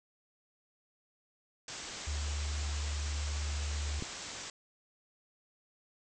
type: low-pass noise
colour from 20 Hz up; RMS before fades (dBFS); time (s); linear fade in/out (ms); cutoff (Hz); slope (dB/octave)
white; -44; 1.68-4.5; 2; 7900; 96
type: tone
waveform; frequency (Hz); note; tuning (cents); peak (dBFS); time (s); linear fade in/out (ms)
sine; 73.42; D2; 0; -33; 2.07-4; 5
type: click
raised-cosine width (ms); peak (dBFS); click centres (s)
3; -24; 4.024
effects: none